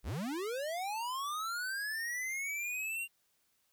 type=linear sweep; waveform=square; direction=up; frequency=32.7 to 2794 Hz; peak=-36 dBFS; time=0.03-3.08 s; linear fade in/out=50 ms; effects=white hiss -75 dBFS RMS until 3.72 s